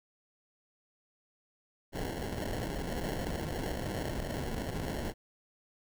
pink noise with sample-and-hold, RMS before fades -36 dBFS, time 1.92-5.14 s, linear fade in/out 50 ms, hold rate 1225 Hz, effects none

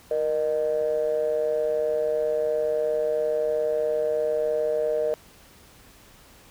triangle ring-modulated tone, 71.5 Hz, D2, 46 cents flat, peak -16 dBFS, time 0.11-5.14 s, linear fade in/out 0 ms, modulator 541 Hz, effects tanh soft clip ceiling -14 dBFS + pink hiss -52 dBFS RMS until 6.5 s

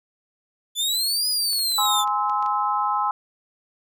sawtooth exponential two-way sweep, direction up then down, 3455 to 5010 to 3476 Hz, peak -18 dBFS, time 0.75-2.05 s, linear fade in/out 50 ms, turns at 1.28 s
clicks, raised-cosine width 0.2 ms, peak -26 dBFS, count 8, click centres 1.531 / 1.592 / 1.72 / 1.855 / 2.076 / 2.297 / 2.426 / 2.462 s
sine chord, Ab augmented, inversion none, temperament just, 830.6 / 1038.3 / 1297.8 Hz, Ab5 / C6 / E6, 0 / -14 / -27 cents, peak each -24 / -24 / -25 dBFS, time 1.78-3.11 s, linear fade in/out 2 ms
effects none

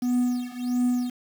triangle tone with tremolo, 246.9 Hz, B3, in tune, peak -16 dBFS, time 0.02-1.1 s, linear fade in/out 5 ms, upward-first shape triangle, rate 1.5 Hz, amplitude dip 95%, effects tanh soft clip ceiling -13 dBFS + 7-bit

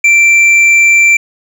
triangle tone with hard clipping, 2349 Hz, D7, in tune, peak -5 dBFS, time 0.04-1.17 s, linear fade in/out 5 ms, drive 8 dB, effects none

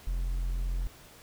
triangle tone, 43.65 Hz, F1, in tune, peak -26 dBFS, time 0.07-0.87 s, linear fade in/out 0 ms, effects pink hiss -53 dBFS RMS until 1.22 s

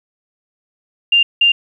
sine tone bursts at uneven times, 2794 Hz, F7, in tune, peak -8 dBFS, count 2, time 1.12-1.23 / 1.41-1.52 s, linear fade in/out 5 ms, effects 8-bit

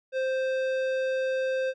sine tone with tanh clipping, 523.3 Hz, C5, in tune, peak -27 dBFS, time 0.12-1.74 s, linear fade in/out 50 ms, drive 14 dB, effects none

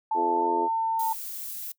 sine tone with pitch glide, 880 to 899.5 Hz, A5 to A5, 0 to +38 cents, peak -23 dBFS, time 0.11-1.13 s, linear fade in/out 5 ms, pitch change +38 cents, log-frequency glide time 0.32-0.52 s
harmonic tone, 85.4 Hz, F2, 38 cents flat, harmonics 3 / 4 / 5 / 6 / 7 / 8, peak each -38 / -29 / -30 / -41 / -42 / -36 dBFS, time 0.14-0.69 s, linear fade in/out 50 ms
violet noise, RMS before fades -36 dBFS, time 0.99-1.72 s, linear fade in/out 5 ms
effects noise-tail reverb RT60 0.1 s tail -21 dB re dry

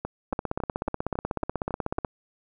two click trains, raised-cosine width 1 ms, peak -13 / -16 dBFS, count 29 / 8, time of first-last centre 0.33-2.048 / 0.05-1.984 s, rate 16.3 / 3.62 Hz, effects none

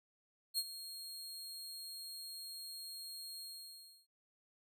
sawtooth tone with ADSR envelope, 4254 Hz, C8, 28 cents sharp, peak -29 dBFS, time 0.54-4.07 s, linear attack 42 ms, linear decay 48 ms, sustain -14 dB, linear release 660 ms, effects none

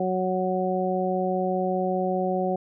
harmonic tone, 185 Hz, F#3, in tune, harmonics 1 / 2 / 3 / 4, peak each -28 / -28 / -28 / -28 dBFS, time 0-2.56 s, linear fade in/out 5 ms, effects none

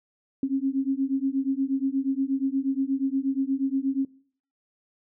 sine beating tone pair, 266.1 / 274.5 Hz, C4 / C#4, +29 / -17 cents, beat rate 8.4 Hz, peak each -26 dBFS, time 0.43-4.05 s, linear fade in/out 2 ms, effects noise-tail reverb RT60 0.5 s tail -20 dB re dry

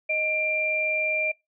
sine tone pair together, 622.3 / 2375 Hz, D#5 / D7, 0 / +19 cents, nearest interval octave + major seventh, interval 2319 cents, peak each -29 / -23 dBFS, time 0.09-1.32 s, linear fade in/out 10 ms, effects noise-tail reverb RT60 0.2 s tail -24 dB re dry

